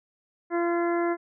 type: harmonic tone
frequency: 343 Hz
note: F4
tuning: 31 cents flat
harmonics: 1 / 2 / 3 / 4 / 5 / 6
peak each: -24 / -30 / -34 / -36 / -38 / -40 dBFS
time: 0.5-1.17 s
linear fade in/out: 50 ms
effects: none